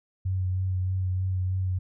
sine tone with vibrato, 93 Hz, F#2, 9 cents sharp, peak -24 dBFS, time 0.25-1.79 s, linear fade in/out 10 ms, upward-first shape sine, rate 3.2 Hz, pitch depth 20 cents each way, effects none

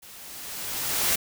white noise with level ramp, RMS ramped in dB -47 to -22 dBFS, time 0.02-1.16 s, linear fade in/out 10 ms, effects none

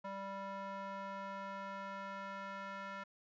square tone with band-pass filter sweep, 196 Hz, G3, in tune, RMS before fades -45 dBFS, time 0.04-3.04 s, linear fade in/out 10 ms, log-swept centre 920 to 1400 Hz, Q 1.8, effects resampled to 16000 Hz

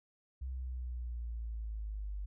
sine linear sweep, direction down, 65.5 to 49 Hz, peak -37 dBFS, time 0.41-2.26 s, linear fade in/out 10 ms, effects none

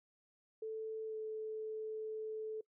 sine tone with pitch glide, 440 to 435.7 Hz, A4 to A4, 0 to -17 cents, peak -39 dBFS, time 0.62-2.61 s, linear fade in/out 5 ms, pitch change -17 cents, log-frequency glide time 1.06-1.16 s, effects noise-tail reverb RT60 0.1 s tail -23 dB re dry

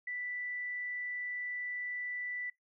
sine tone, 1975.5 Hz, B6, in tune, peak -36 dBFS, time 0.07-2.5 s, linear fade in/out 5 ms, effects noise-tail reverb RT60 0.2 s tail -26 dB re dry

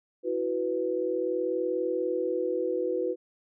sine chord, E suspended second, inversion none, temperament equal, 329.6 / 370 / 493.9 Hz, E4 / F#4 / B4, 0 / 0 / 0 cents, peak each -33 / -30 / -29 dBFS, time 0.23-3.16 s, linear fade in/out 50 ms, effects none

